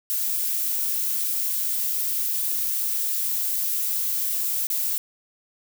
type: noise with dropouts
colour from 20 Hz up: violet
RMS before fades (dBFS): -25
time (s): 0.1-4.98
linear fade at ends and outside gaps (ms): 0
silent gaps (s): 4.669-4.701
effects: none